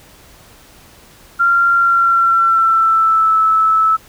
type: tone with pitch glide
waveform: sine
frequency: 1383 to 1307.6 Hz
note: F6 to E6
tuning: -17 to -14 cents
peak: -9 dBFS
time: 1.39-3.97 s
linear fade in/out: 20 ms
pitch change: -97 cents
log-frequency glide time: 1.73-3.39 s
effects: pink hiss -44 dBFS RMS until 4.08 s